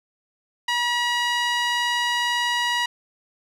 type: tone with band-pass filter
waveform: sawtooth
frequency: 962 Hz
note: B5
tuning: 46 cents flat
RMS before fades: -23 dBFS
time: 0.68-2.86 s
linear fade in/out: 5 ms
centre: 2600 Hz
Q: 1
effects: none